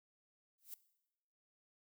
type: noise with exponential growth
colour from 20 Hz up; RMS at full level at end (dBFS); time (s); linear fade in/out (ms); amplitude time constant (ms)
violet; -44; 0.58-0.74; 2; 33
effects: noise-tail reverb RT60 0.9 s tail -18 dB re dry